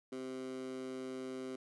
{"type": "tone with high-pass filter", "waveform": "15% pulse", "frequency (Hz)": 130, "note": "C3", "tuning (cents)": -11, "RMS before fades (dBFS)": -43, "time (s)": [0.12, 1.56], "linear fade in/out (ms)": 5, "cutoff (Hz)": 310, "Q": 4.6, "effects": ["resampled to 24000 Hz"]}